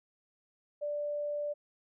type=tone; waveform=sine; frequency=587.3 Hz; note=D5; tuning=in tune; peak=-32 dBFS; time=0.81-1.54 s; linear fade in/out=20 ms; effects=none